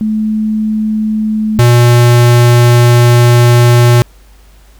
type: tone pair in turn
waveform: sine / square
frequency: 216.1 / 120.44 Hz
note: A3 / B2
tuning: -31 / -43 cents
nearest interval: minor seventh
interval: 1012 cents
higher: first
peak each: -10 / -4 dBFS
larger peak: second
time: 0.01-1.59 / 1.59-4.02 s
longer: second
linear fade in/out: 0 ms
effects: added 50 Hz sine -38 dBFS peak until 4.79 s + pink hiss -47 dBFS RMS until 4.79 s